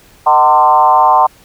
sine tone with frequency modulation, 899 Hz, A5, 37 cents sharp, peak -5 dBFS, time 0.26-1.27 s, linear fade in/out 10 ms, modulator 142 Hz, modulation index 1.4, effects pink hiss -45 dBFS RMS until 1.44 s

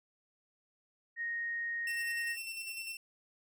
sine tone, 1864.7 Hz, A#6, in tune, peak -34 dBFS, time 1.16-2.37 s, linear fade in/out 50 ms
sawtooth tone with tremolo, 2697 Hz, E7, 39 cents sharp, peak -35 dBFS, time 1.87-2.97 s, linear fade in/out 2 ms, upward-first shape square, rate 10 Hz, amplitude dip 35%
effects none

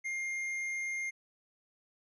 sine tone with tanh clipping, 2118 Hz, C7, 21 cents sharp, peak -35 dBFS, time 0.04-1.11 s, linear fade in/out 20 ms, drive 8 dB, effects resampled to 24000 Hz

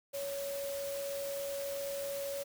sine tone in noise, 559 Hz, C#5, 14 cents sharp, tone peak -36 dBFS, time 0.13-2.44 s, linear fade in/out 20 ms, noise white, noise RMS -45 dBFS, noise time 0.13-2.44 s, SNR +6 dB, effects none

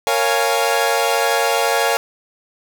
sawtooth chord, Bb minor seventh, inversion none, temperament equal with one note detuned, 462.4 / 554.4 / 698.5 / 830.6 Hz, Bb4 / Db5 / F5 / Ab5, -14 / 0 / 0 / 0 cents, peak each -17 dBFS, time 0.07-1.97 s, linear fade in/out 0 ms, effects none

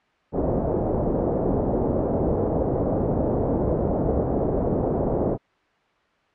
white low-pass noise, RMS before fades -23 dBFS, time 0.32-5.38 s, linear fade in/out 50 ms, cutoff 600 Hz, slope 24 dB/octave, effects white hiss -62 dBFS RMS until 6.34 s + low-pass 2000 Hz 12 dB/octave

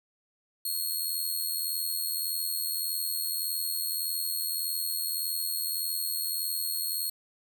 5% pulse tone with amplitude modulation, 4298 Hz, C8, 46 cents sharp, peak -20 dBFS, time 0.65-7.1 s, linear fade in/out 5 ms, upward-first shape sine, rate 81.7 Hz, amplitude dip 50%, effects none

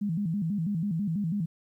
sine tone with vibrato, 182.7 Hz, F#3, 22 cents flat, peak -26 dBFS, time 0.01-1.46 s, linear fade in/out 10 ms, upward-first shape square, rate 6.1 Hz, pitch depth 200 cents each way, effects 11-bit

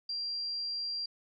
sine tone, 4746 Hz, D8, 17 cents sharp, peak -33 dBFS, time 0.09-1.06 s, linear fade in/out 5 ms, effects none

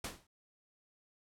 pink noise with exponential decay, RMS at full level -36 dBFS, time 0.04-0.27 s, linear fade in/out 5 ms, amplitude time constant 49 ms, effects low-pass 12000 Hz 12 dB/octave

